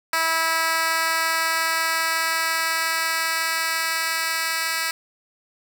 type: tone with high-pass filter sweep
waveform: 10% pulse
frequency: 325.6 Hz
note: E4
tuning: 21 cents flat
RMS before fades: -23 dBFS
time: 0.13-4.91 s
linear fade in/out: 2 ms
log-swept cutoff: 1100 to 2000 Hz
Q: 0.81
effects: none